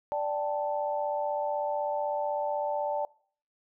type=chord; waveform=sine; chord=D suspended fourth; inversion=none; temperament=equal; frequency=587.3 / 784 / 880 Hz; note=D5 / G5 / A5; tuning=0 / 0 / 0 cents; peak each=-30 / -35 / -32 dBFS; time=0.12-3.05 s; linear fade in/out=0 ms; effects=noise-tail reverb RT60 0.5 s tail -23 dB re dry